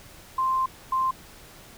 sine tone pair in turn, 1046.5 / 1046.5 Hz, C6 / C6, 0 / 0 cents, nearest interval unison, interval 0 cents, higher neither, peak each -21 dBFS, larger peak neither, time 0.38-0.66 / 0.92-1.11 s, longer first, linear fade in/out 5 ms, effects pink hiss -48 dBFS RMS until 1.77 s

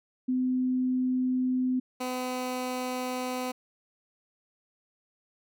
sine / 15% pulse tone pair in turn, 254.9 / 253.1 Hz, C4 / B3, -45 / +43 cents, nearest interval unison, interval 12 cents, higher first, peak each -24 dBFS, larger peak neither, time 0.28-1.8 / 2-3.52 s, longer neither, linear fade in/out 10 ms, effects none

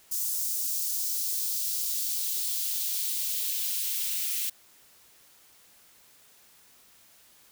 blue noise with high-pass filter sweep, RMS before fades -30 dBFS, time 0.11-4.5 s, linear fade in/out 10 ms, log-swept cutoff 6200 to 2500 Hz, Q 1.3, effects white hiss -58 dBFS RMS until 7.51 s

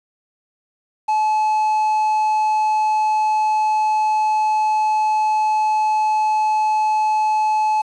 triangle tone with quantisation, 860 Hz, A5, 40 cents flat, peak -13 dBFS, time 1.08-7.82 s, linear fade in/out 10 ms, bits 7, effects resampled to 24000 Hz

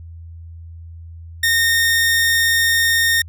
sawtooth tone, 1838 Hz, A#6, 25 cents flat, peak -10 dBFS, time 1.43-3.22 s, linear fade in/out 5 ms, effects added 83 Hz sine -33 dBFS peak until 3.28 s

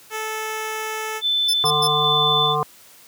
10% pulse tone, 436.4 Hz, A4, 14 cents flat, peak -17 dBFS, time 0.1-1.22 s, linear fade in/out 50 ms
sine tone with tremolo, 3520 Hz, A7, in tune, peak -17 dBFS, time 1.21-2.56 s, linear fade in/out 50 ms, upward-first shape square, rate 1.2 Hz, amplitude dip 25%
sawtooth tone bursts, 5270 Hz, E8, 1 cent flat, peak -18 dBFS, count 3, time 1.48-1.877 s, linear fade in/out 10 ms, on 59 ms, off 110 ms
harmonic tone, 149.4 Hz, D3, 30 cents sharp, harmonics 1 / 3 / 5 / 7 / 8, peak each -27 / -25 / -25 / -22 / -26 dBFS, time 1.64-2.63 s, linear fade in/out 0 ms
effects white hiss -48 dBFS RMS until 3.07 s + high-pass 80 Hz 12 dB/octave

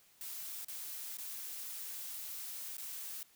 blue noise with dropouts, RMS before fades -44 dBFS, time 0.21-3.23 s, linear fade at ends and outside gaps 1 ms, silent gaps 0.647-0.683 / 1.171-1.184 / 2.769-2.781 s, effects white hiss -66 dBFS RMS until 3.35 s

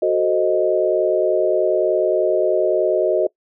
sine chord, F# diminished seventh, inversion none, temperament equal, 370 / 440 / 523.3 / 622.3 Hz, F#4 / A4 / C5 / Eb5, 0 / 0 / 0 / 0 cents, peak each -19 / -22 / -23 / -18 dBFS, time 0.02-3.27 s, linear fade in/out 5 ms, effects noise-tail reverb RT60 0.1 s tail -23 dB re dry

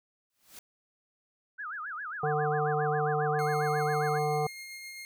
white noise with exponential growth, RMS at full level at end -45 dBFS, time 0.3-0.59 s, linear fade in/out 1 ms, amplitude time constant 61 ms
sine tone with vibrato, 1438 Hz, F#6, 50 cents flat, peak -35 dBFS, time 1.58-4.19 s, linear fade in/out 20 ms, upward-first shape sine, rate 7.4 Hz, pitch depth 300 cents each way
harmonic tone, 150 Hz, D3, 37 cents sharp, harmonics 1 / 3 / 5 / 7 / 8, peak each -32 / -30 / -30 / -42 / -40 dBFS, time 2.23-4.47 s, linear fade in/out 5 ms
sawtooth tone with tremolo, 2132 Hz, C7, 32 cents sharp, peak -37 dBFS, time 3.39-5.05 s, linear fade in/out 0 ms, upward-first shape sine, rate 7.6 Hz, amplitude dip 25%
effects none

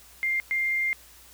sine tone bursts at uneven times, 2106 Hz, C7, 11 cents sharp, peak -23 dBFS, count 2, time 0.23-0.4 / 0.51-0.93 s, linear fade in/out 0 ms, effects added 60 Hz sine -58 dBFS peak until 1.33 s + white hiss -52 dBFS RMS until 1.33 s

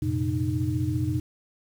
sine tone cluster, 90.1 / 115.6 / 130.5 / 307.1 Hz, F#2 / A#2 / C3 / D#4, -45 / -14 / -4 / -23 cents, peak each -29 dBFS, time 0.02-1.2 s, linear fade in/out 5 ms, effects 8-bit

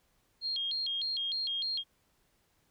sine tone with vibrato, 3699 Hz, A#7, 14 cents flat, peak -31 dBFS, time 0.41-1.84 s, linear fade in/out 50 ms, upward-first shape square, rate 3.3 Hz, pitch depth 230 cents each way, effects pink hiss -72 dBFS RMS until 2.7 s

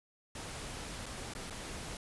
pink noise with dropouts, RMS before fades -43 dBFS, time 0.35-1.97 s, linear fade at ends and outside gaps 2 ms, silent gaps 1.059-1.063 / 1.337-1.35 / 1.5-1.506 s, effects resampled to 24000 Hz

